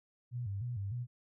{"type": "tone with vibrato", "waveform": "sine", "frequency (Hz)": 110, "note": "A2", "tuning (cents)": 0, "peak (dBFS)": -35, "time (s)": [0.31, 1.07], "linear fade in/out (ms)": 50, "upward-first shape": "square", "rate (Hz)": 3.3, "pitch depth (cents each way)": 180, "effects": []}